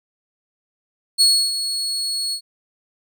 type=tone with ADSR envelope; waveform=35% pulse; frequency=4348 Hz; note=C#8; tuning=34 cents flat; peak=-9 dBFS; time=1.18-2.41 s; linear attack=30 ms; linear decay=300 ms; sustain=-11 dB; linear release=80 ms; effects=none